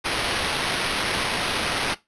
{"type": "noise with sample-and-hold", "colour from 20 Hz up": "white", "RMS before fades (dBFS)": -25, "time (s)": [0.04, 1.95], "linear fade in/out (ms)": 20, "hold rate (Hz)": 7350, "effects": ["noise-tail reverb RT60 0.2 s tail -18 dB re dry", "resampled to 24000 Hz"]}